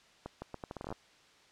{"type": "accelerating click train", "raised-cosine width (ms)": 1, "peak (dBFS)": -26, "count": 13, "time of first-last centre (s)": [0.26, 0.925], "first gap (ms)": 160, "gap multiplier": 0.77, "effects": ["white hiss -62 dBFS RMS until 1.51 s", "low-pass 5000 Hz 12 dB/octave"]}